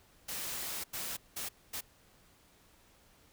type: noise bursts at uneven times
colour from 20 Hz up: white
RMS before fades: -39 dBFS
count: 4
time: 0.28-0.84 / 0.93-1.17 / 1.36-1.49 / 1.73-1.81 s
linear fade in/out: 10 ms
effects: pink hiss -64 dBFS RMS until 3.32 s